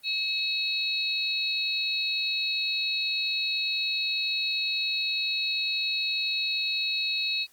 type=tone cluster; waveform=sine; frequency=2573 / 3843 / 4327 Hz; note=E7 / B7 / C#8; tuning=-43 / -48 / -43 cents; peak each=-30 dBFS; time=0.03-7.47 s; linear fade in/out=50 ms; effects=white hiss -60 dBFS RMS until 7.52 s + Opus 32 kbps